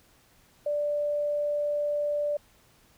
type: tone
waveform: sine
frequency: 587.3 Hz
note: D5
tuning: in tune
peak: -25 dBFS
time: 0.66-2.37 s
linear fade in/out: 5 ms
effects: pink hiss -61 dBFS RMS until 2.97 s